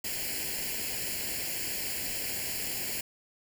white noise with comb filter, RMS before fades -34 dBFS, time 0.04-3.01 s, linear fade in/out 5 ms, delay 0.41 ms, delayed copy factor +0.8, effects none

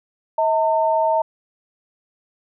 sine tone pair together, 640 / 905.1 Hz, D#5 / A5, +49 / +49 cents, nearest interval tritone, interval 600 cents, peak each -18 dBFS, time 0.38-1.22 s, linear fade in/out 5 ms, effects none

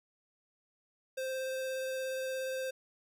square tone with vibrato, 523.3 Hz, C5, in tune, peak -35 dBFS, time 1.17-2.71 s, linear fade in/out 10 ms, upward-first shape sine, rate 17 Hz, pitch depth 9 cents each way, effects none

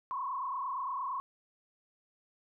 sine tone with frequency modulation, 1051 Hz, C6, 7 cents sharp, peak -33 dBFS, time 0.11-1.2 s, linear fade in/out 0 ms, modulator 28.7 Hz, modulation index 2.4, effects none

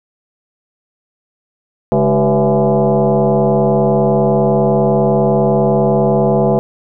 sine tone with frequency modulation, 140 Hz, C#3, 18 cents sharp, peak -9 dBFS, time 1.92-6.59 s, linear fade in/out 0 ms, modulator 175 Hz, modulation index 3.6, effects none

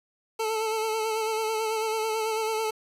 25% pulse tone with vibrato, 440 Hz, A4, in tune, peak -22 dBFS, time 0.39-2.71 s, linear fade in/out 10 ms, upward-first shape sine, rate 9.1 Hz, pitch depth 33 cents each way, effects resampled to 32000 Hz + 8-bit

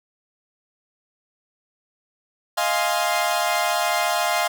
sawtooth chord, F minor seventh, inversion third, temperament equal with one note detuned, 624.4 / 698.5 / 830.6 / 1046.5 Hz, Eb5 / F5 / Ab5 / C6, +6 / 0 / 0 / 0 cents, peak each -23 / -19 / -23 / -23 dBFS, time 2.57-4.48 s, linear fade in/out 10 ms, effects none

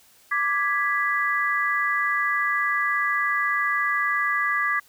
sine chord, G# diminished, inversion second, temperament equal, 1174.7 / 1661.2 / 1975.5 Hz, D6 / G#6 / B6, 0 / 0 / 0 cents, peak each -25 dBFS, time 0.31-4.8 s, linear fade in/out 10 ms, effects white hiss -56 dBFS RMS until 4.88 s

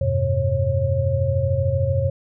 sine tone cluster, 86.8 / 100 / 127.3 / 544 Hz, F2 / G2 / C3 / C#5, -10 / +35 / -47 / -33 cents, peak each -23 dBFS, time 0.01-2.1 s, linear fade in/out 5 ms, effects none

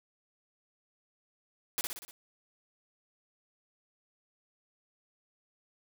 white noise with echo, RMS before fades -32 dBFS, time 1.78-1.81 s, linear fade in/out 0 ms, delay 60 ms, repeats 5, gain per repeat -4 dB, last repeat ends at 2.11 s, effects none

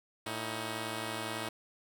5% pulse tone pair together, 111.86 / 317.5 Hz, A2 / D#4, +29 / +35 cents, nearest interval octave + tritone, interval 1806 cents, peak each -27 dBFS, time 0.26-1.49 s, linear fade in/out 5 ms, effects none

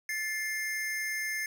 square tone pair together, 1748.4 / 2112 Hz, A6 / C7, -11 / +16 cents, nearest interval minor third, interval 327 cents, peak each -36 / -34 dBFS, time 0.09-1.46 s, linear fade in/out 2 ms, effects none

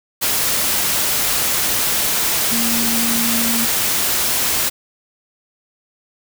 sine tone in noise, 231.6 Hz, A#3, 11 cents flat, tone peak -21 dBFS, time 2.51-3.66 s, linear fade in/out 20 ms, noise white, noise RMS -18 dBFS, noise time 0.21-4.7 s, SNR -6 dB, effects none

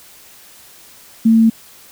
sine tone, 225.1 Hz, A3, 40 cents sharp, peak -7 dBFS, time 1.25-1.5 s, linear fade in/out 10 ms, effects white hiss -43 dBFS RMS until 1.91 s

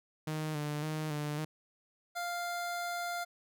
sawtooth tone with vibrato, 151.9 Hz, D#3, 41 cents flat, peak -30 dBFS, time 0.27-1.45 s, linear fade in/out 5 ms, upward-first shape square, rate 1.8 Hz, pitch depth 37 cents each way
25% pulse tone, 698.5 Hz, F5, in tune, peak -31 dBFS, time 2.15-3.25 s, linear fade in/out 20 ms
effects none

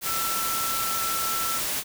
sine tone in noise, 1334 Hz, E6, 20 cents sharp, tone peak -29 dBFS, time 0.04-1.61 s, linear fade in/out 50 ms, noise white, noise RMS -28 dBFS, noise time 0.01-1.84 s, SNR -4 dB, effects none

